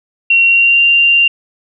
sine tone with pitch glide, 2740 to 2778 Hz, F7 to F7, -34 to -10 cents, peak -6 dBFS, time 0.3-1.28 s, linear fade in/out 5 ms, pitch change +24 cents, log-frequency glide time 0.45-0.82 s, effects none

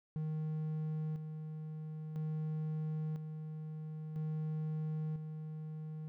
triangle tone with tremolo, 155.6 Hz, D#3, in tune, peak -33 dBFS, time 0.16-6.08 s, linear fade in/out 0 ms, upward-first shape square, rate 0.5 Hz, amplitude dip 50%, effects none

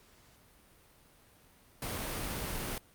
pink noise, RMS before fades -37 dBFS, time 1.82-2.78 s, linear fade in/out 2 ms, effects pink hiss -62 dBFS RMS until 2.94 s + Opus 48 kbps

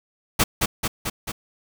pink noise with echo, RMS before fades -17 dBFS, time 0.39-0.44 s, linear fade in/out 10 ms, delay 220 ms, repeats 4, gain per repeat -3 dB, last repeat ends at 1.32 s, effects none

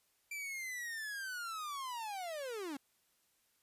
45% pulse linear sweep, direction down, 2357 to 261.6 Hz, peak -40 dBFS, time 0.31-2.77 s, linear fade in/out 5 ms, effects white hiss -75 dBFS RMS until 3.62 s + resampled to 32000 Hz

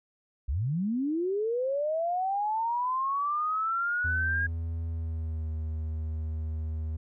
sine linear sweep, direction up, 55 to 1640 Hz, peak -26 dBFS, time 0.48-4.47 s, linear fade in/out 10 ms
triangle tone with pitch glide, 82.41 to 78.73 Hz, E2 to D#2, 0 to +21 cents, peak -28 dBFS, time 4.04-6.97 s, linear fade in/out 10 ms, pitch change -79 cents, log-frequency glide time 4.85-5.51 s
effects none

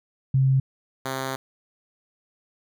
sine / 5% pulse tone pair in turn, 133.3 / 132.74 Hz, C3 / C3, +33 / +25 cents, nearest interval unison, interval 8 cents, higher first, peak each -16 dBFS, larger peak neither, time 0.34-0.6 / 1.05-1.36 s, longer second, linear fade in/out 5 ms, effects none

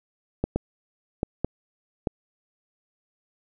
clicks, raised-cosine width 2 ms, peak -10 dBFS, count 5, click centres 0.44 / 0.56 / 1.231 / 1.446 / 2.072 s, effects none

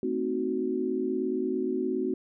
sine chord, A diminished seventh, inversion none, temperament equal with one note detuned, 224.5 / 261.6 / 311.1 / 370 Hz, A3 / C4 / Eb4 / Gb4, +35 / 0 / 0 / 0 cents, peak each -35 / -31 / -35 / -29 dBFS, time 0.03-2.14 s, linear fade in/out 2 ms, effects none

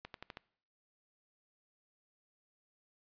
accelerating click train, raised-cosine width 0.3 ms, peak -28 dBFS, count 5, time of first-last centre 0.05-0.371 s, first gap 92 ms, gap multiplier 0.91, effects noise-tail reverb RT60 0.6 s tail -22 dB re dry + resampled to 11025 Hz

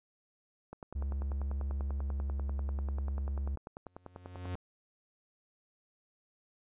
click train, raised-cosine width 1 ms, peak -30 dBFS, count 40, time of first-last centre 0.73-4.554 s, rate 10.2 Hz
triangle tone, 69 Hz, C#2, 7 cents flat, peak -30 dBFS, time 0.95-3.56 s, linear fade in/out 10 ms
45% pulse tone with exponential growth, 90.3 Hz, F#2, 42 cents flat, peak -34 dBFS, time 3.86-4.55 s, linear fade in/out 0 ms, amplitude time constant 150 ms
effects resampled to 8000 Hz

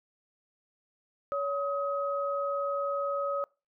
sine tone pair together, 564 / 1266.1 Hz, C#5 / D#6, +30 / +30 cents, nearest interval octave + major second, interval 1400 cents, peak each -30 / -32 dBFS, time 1.32-3.44 s, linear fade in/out 0 ms, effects noise-tail reverb RT60 0.3 s tail -25 dB re dry

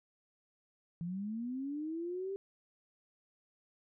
sine linear sweep, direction up, 164.81 to 397.4 Hz, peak -36 dBFS, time 1.01-2.36 s, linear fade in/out 0 ms, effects none

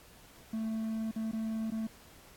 triangle tone with dropouts, 221.6 Hz, A3, 13 cents sharp, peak -30 dBFS, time 0.53-1.87 s, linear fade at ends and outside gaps 5 ms, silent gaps 1.113-1.16 / 1.314-1.331 / 1.704-1.719 s, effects pink hiss -57 dBFS RMS until 2.36 s + AAC 64 kbps

